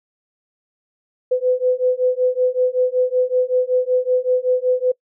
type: beating tone pair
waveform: sine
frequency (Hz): 502 / 507.3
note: B4 / B4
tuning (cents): +28 / +46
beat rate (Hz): 5.3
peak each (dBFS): -18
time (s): 1.31-4.92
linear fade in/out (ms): 10
effects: noise-tail reverb RT60 0.1 s tail -24 dB re dry